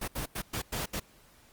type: noise bursts at uneven times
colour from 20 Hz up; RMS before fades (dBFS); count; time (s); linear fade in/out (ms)
pink; -34; 6; 0.01-0.08 / 0.15-0.26 / 0.35-0.42 / 0.53-0.62 / 0.72-0.86 / 0.93-1; 10
effects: pink hiss -60 dBFS RMS until 1.52 s + Opus 32 kbps